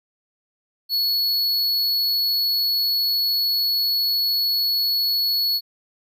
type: tone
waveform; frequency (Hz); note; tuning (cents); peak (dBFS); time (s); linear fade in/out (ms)
square; 4387; C#8; -19; -19; 0.89-5.61; 50
effects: none